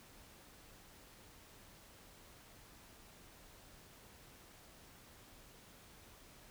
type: silence
effects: pink hiss -60 dBFS RMS until 6.5 s